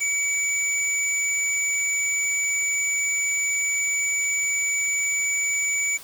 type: tone pair together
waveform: sine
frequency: 2276 / 6996 Hz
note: C#7 / A8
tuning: +45 / -11 cents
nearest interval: octave + perfect fifth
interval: 1944 cents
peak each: -24 dBFS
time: 0-5.98 s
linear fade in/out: 20 ms
effects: white hiss -43 dBFS RMS until 6.03 s